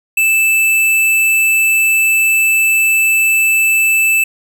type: tone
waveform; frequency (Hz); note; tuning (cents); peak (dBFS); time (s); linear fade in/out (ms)
square; 2637; E7; 0; -10; 0.17-4.24; 5
effects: none